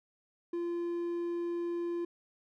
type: tone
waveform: triangle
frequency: 344.3 Hz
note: F4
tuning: 25 cents flat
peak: -30 dBFS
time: 0.53-2.05 s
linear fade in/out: 5 ms
effects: none